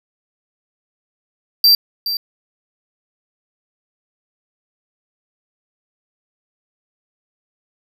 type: tone with echo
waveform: square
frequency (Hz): 4699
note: D8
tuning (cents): 0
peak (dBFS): -8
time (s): 1.64-1.75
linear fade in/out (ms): 2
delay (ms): 420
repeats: 1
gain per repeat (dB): -11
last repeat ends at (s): 2.17
effects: none

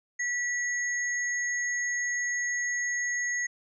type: tone pair together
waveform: sine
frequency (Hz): 1951 / 6530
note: B6 / G#8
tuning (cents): -22 / -30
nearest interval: octave + major sixth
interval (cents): 2092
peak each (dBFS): -28 / -34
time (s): 0.19-3.47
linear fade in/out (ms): 10
effects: none

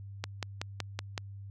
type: click train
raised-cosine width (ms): 0.2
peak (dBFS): -16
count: 6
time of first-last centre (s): 0.24-1.178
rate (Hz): 5.33
effects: added 99 Hz sine -42 dBFS peak until 1.5 s

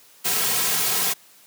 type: noise with comb filter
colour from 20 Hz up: white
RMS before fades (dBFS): -22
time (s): 0.24-1.14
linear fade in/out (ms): 20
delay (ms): 3.4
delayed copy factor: -0.8
effects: white hiss -52 dBFS RMS until 1.46 s + high-pass 150 Hz 12 dB/octave

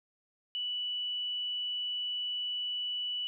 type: tone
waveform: sine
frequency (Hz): 2960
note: F#7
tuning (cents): 0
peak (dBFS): -32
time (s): 0.55-3.27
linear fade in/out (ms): 0
effects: none

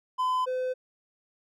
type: tone pair in turn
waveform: triangle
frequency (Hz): 1016 / 510.2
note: B5 / C5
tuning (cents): +49 / -44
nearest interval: octave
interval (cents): 1193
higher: first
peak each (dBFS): -22 / -25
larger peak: first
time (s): 0.18-0.46 / 0.46-0.74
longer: neither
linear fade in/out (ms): 20
effects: none

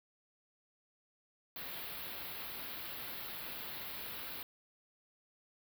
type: band-stop noise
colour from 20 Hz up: white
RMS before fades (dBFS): -44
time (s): 1.56-4.43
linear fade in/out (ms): 2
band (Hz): 4500 to 12000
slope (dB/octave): 48
effects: none

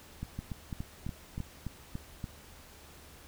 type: two click trains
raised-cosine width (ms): 5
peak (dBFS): -24 / -24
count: 8 / 4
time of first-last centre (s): 0.23-2.241 / 0.39-1.404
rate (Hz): 3.48 / 2.96
effects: added 75 Hz sine -58 dBFS peak until 3.27 s + pink hiss -54 dBFS RMS until 3.27 s

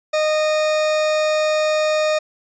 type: tone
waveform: 40% pulse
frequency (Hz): 616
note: D#5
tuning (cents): -17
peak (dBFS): -15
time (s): 0.13-2.19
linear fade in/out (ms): 10
effects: resampled to 16000 Hz

